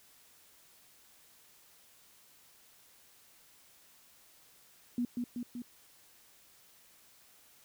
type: tone with echo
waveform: sine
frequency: 242.4 Hz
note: B3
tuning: 32 cents flat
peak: -29 dBFS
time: 4.98-5.05 s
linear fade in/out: 2 ms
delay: 190 ms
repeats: 3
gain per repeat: -3 dB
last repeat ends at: 5.62 s
effects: white hiss -62 dBFS RMS until 7.64 s